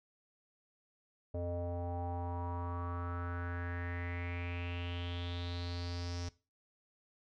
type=tone with low-pass filter sweep; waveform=square; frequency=87.31 Hz; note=F2; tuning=in tune; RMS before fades=-39 dBFS; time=1.34-6.29 s; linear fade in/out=5 ms; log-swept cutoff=570 to 5600 Hz; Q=5.9; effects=noise-tail reverb RT60 0.3 s tail -19 dB re dry